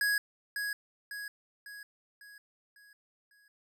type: tone with echo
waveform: square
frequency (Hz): 1663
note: G#6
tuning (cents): +2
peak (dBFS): -27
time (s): 0.01-0.18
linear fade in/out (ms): 2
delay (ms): 550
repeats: 6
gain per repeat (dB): -6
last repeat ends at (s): 3.48
effects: none